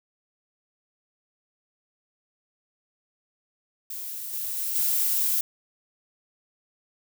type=noise with level steps; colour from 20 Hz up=violet; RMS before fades=-35 / -31 / -29 / -24 dBFS; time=3.9-5.41 s; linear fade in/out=5 ms; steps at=4.33 / 4.57 / 4.75 s; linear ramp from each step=5 ms; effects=none